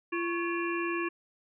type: harmonic tone with a mistuned harmonic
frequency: 341.6 Hz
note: F4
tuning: 38 cents flat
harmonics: 1 / 3 / 5 / 7 / 8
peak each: -31 / -36 / -38 / -39 / -40 dBFS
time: 0.12-1.09 s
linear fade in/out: 10 ms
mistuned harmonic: 3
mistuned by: +130 cents
effects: none